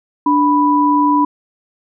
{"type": "tone pair together", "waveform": "sine", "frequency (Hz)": [293.7, 987.9], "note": ["D4", "B5"], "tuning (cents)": [0, 0], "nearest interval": "octave + major sixth", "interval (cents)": 2100, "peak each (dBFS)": [-13, -12], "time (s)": [0.26, 1.25], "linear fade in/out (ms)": 5, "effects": []}